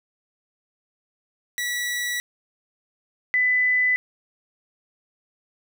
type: tone pair in turn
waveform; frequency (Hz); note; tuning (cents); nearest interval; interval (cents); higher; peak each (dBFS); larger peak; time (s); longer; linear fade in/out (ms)
sawtooth / sine; 1945 / 1999.7; B6 / B6; -27 / +21; unison; 48; second; -21 / -17; second; 1.58-2.2 / 3.34-3.96; neither; 0
effects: none